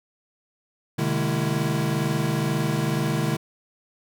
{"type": "tone cluster", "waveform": "square", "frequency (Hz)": [129.5, 151.6, 206.3, 226.7, 331.8], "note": ["C3", "D#3", "G#3", "A#3", "E4"], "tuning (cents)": [-17, -45, -11, -48, 11], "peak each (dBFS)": [-29, -26, -31, -33, -31], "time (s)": [0.98, 3.37], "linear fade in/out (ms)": 10, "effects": []}